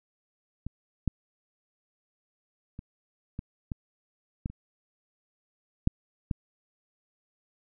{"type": "clicks", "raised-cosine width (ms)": 5, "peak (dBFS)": [-23, -13, -27, -22, -20, -18, -29, -9, -16], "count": 9, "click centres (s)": [0.666, 1.077, 2.791, 3.391, 3.718, 4.459, 4.5, 5.874, 6.312], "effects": []}